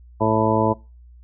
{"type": "harmonic tone", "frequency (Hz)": 110, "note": "A2", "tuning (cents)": 0, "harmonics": [1, 2, 3, 4, 5, 6, 8, 9], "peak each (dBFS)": [-24, -24, -24, -24, -24, -24, -24, -24], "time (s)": [0.2, 0.74], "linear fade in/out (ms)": 20, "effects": ["noise-tail reverb RT60 0.3 s tail -24 dB re dry", "added 60 Hz sine -43 dBFS peak until 1.23 s"]}